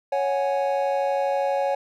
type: chord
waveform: triangle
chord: C# suspended fourth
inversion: none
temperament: just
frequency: 554.4 / 739.2 / 831.5 Hz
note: C#5 / F#5 / G#5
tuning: 0 / -2 / +2 cents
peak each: -21 / -26 / -25 dBFS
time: 0.12-1.75 s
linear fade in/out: 5 ms
effects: none